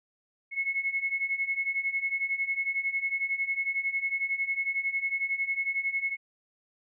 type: beating tone pair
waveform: sine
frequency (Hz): 2180 / 2191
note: C#7 / C#7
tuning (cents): -29 / -21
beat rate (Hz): 11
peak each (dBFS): -32 / -29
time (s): 0.51-6.17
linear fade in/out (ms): 50
effects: none